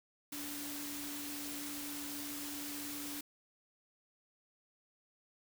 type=tone in noise; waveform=sine; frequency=290 Hz; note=D4; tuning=22 cents flat; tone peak=-45 dBFS; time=0.32-3.21 s; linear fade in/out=5 ms; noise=white; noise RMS=-44 dBFS; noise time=0.32-3.21 s; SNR=-4 dB; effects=none